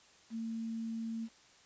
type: tone with quantisation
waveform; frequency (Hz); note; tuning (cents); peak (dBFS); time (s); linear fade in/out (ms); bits
sine; 226.3; A3; +49; -36; 0.3-1.29; 50; 10
effects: white hiss -62 dBFS RMS until 1.65 s + resampled to 16000 Hz